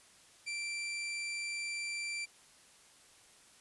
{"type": "tone", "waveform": "sawtooth", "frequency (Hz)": 2349, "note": "D7", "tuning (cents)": 0, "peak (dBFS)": -33, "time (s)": [0.46, 2.26], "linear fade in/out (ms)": 20, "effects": ["white hiss -61 dBFS RMS until 3.6 s", "resampled to 24000 Hz"]}